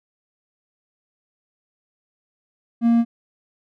triangle tone, 233.1 Hz, A#3, in tune, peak -11 dBFS, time 2.81-3.05 s, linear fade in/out 50 ms, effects none

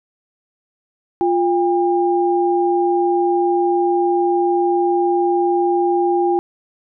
sine tone pair together, 350.1 / 803 Hz, F4 / G5, +4 / +41 cents, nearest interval octave + major second, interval 1437 cents, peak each -15 / -18 dBFS, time 1.21-6.39 s, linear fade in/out 0 ms, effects none

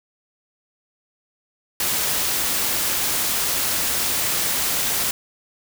white noise, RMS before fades -22 dBFS, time 1.8-5.11 s, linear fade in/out 2 ms, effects none

